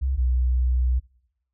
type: tone pair in turn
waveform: sine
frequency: 66.3 / 62.58 Hz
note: C2 / B1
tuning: +23 / +24 cents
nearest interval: minor second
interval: 99 cents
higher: first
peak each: -20 / -17 dBFS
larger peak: second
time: 0.01-0.17 / 0.17-1 s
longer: second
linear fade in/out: 20 ms
effects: noise-tail reverb RT60 0.8 s tail -25 dB re dry + tanh soft clip ceiling -14 dBFS

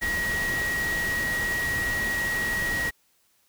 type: tone in noise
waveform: sine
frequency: 1903 Hz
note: A#6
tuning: 35 cents sharp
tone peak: -25 dBFS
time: 0.01-2.91 s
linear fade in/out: 20 ms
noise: pink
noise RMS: -33 dBFS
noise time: 0.01-2.91 s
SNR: +5 dB
effects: white hiss -66 dBFS RMS until 3.48 s

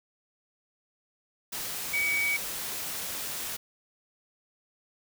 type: tone in noise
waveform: sine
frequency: 2266 Hz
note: C#7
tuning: 37 cents sharp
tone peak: -25 dBFS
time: 1.93-2.37 s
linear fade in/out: 10 ms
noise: white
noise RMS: -35 dBFS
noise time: 1.52-3.57 s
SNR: +7 dB
effects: none

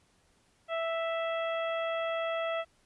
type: harmonic tone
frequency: 659.3 Hz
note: E5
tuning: in tune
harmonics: 1 / 2 / 3 / 4 / 5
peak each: -31 / -37 / -41 / -43 / -45 dBFS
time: 0.68-2.65 s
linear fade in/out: 50 ms
effects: pink hiss -68 dBFS RMS until 2.85 s + resampled to 24000 Hz

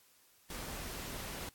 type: noise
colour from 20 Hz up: pink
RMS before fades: -43 dBFS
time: 0.5-1.49 s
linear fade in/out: 2 ms
effects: white hiss -66 dBFS RMS until 1.54 s + AAC 64 kbps

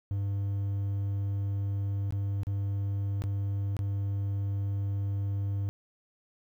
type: tone with dropouts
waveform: triangle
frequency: 99.6 Hz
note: G2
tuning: 28 cents sharp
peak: -26 dBFS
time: 0.11-5.69 s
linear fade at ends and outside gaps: 0 ms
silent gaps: 2.107-2.124 / 2.433-2.469 / 3.22-3.239 / 3.767-3.791 s
effects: 11-bit

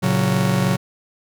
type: chord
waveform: 45% pulse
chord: F# major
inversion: first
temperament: just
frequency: 115.62 / 138.75 / 185 Hz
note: A#2 / C#3 / F#3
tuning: -14 / +2 / 0 cents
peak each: -23 / -21 / -19 dBFS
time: 0.02-0.77 s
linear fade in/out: 20 ms
effects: none

